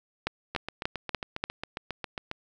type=two click trains; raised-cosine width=0.3 ms; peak=-11 / -17 dBFS; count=5 / 14; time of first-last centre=0.27-1.44 / 0.55-2.314 s; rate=3.42 / 7.37 Hz; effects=none